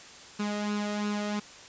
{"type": "tone with flanger", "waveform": "sawtooth", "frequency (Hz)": 207.7, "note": "G#3", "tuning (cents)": 0, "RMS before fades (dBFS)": -31, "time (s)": [0.39, 1.4], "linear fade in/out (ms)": 10, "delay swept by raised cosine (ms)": [0.74, 1.59], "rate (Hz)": 2.9, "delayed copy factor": 0.6, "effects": ["white hiss -48 dBFS RMS until 1.68 s", "resampled to 16000 Hz"]}